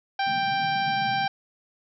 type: harmonic tone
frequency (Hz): 786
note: G5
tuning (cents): +4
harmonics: 1 / 2 / 3 / 4 / 5 / 6 / 7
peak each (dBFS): -24 / -30 / -34 / -36 / -38 / -40 / -41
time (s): 0.19-1.28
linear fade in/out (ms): 5
type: band-pass noise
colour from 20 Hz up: pink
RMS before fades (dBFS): -39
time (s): 0.26-1.27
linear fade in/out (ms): 10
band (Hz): 120 to 260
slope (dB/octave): 96
effects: none